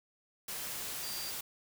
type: tone in noise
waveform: sine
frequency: 4729 Hz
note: D8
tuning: 11 cents sharp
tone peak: -42 dBFS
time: 1.03-1.31 s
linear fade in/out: 5 ms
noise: white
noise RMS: -40 dBFS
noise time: 0.48-1.41 s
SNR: -5 dB
effects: none